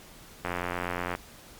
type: click train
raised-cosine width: 0.5 ms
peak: -15 dBFS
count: 63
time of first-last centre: 0.45-1.151 s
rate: 88.5 Hz
effects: pink hiss -50 dBFS RMS until 1.59 s + MP3 96 kbps